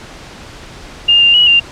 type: tone with pitch steps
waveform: sine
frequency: 2816 / 2794 / 2916 / 2790 Hz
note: F7 / F7 / F#7 / F7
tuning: +14 / 0 / -26 / -2 cents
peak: -5 dBFS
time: 1.08-1.6 s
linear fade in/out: 10 ms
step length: 130 ms
effects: pink hiss -33 dBFS RMS until 1.71 s + low-pass 6000 Hz 12 dB/octave